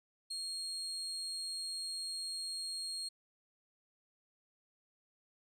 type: tone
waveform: 35% pulse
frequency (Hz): 4256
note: C8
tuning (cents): +29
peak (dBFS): -37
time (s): 0.3-3.09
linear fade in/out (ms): 10
effects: resampled to 32000 Hz